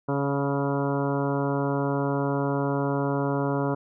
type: harmonic tone with a mistuned harmonic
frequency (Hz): 140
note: C#3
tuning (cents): +18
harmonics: 1 / 2 / 3 / 4 / 5 / 6 / 7 / 8 / 9 / 10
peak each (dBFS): -28 / -28 / -30 / -32 / -35 / -40 / -34 / -41 / -39 / -40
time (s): 0.08-3.75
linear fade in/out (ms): 10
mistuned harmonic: 6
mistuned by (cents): +29
effects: none